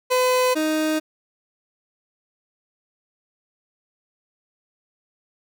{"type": "tone pair in turn", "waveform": "30% pulse", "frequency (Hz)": [506, 311.2], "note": ["B4", "D#4"], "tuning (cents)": [42, 0], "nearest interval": "minor sixth", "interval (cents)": 842, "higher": "first", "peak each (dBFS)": [-14, -17], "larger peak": "first", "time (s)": [[0.1, 0.55], [0.55, 1]], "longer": "neither", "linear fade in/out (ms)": 20, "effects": []}